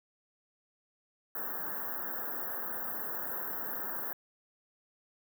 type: band-stop noise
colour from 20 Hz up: white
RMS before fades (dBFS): -37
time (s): 1.35-4.13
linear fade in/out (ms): 2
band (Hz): 1800 to 13000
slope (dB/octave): 96
effects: high-pass 200 Hz 12 dB/octave